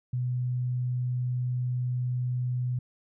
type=tone; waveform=sine; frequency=124.7 Hz; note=B2; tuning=17 cents sharp; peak=-26 dBFS; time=0.13-2.79 s; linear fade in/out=5 ms; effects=none